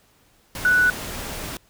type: tone in noise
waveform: sine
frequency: 1480 Hz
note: F#6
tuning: in tune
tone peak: -14 dBFS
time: 0.65-0.9 s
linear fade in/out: 2 ms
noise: pink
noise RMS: -32 dBFS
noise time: 0.55-1.57 s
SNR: +15 dB
effects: pink hiss -59 dBFS RMS until 1.69 s